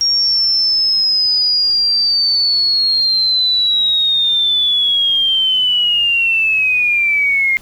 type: linear sweep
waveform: sine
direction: down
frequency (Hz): 5588 to 2115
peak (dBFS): -11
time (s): 0.01-7.57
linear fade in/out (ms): 0
effects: pink hiss -43 dBFS RMS until 7.61 s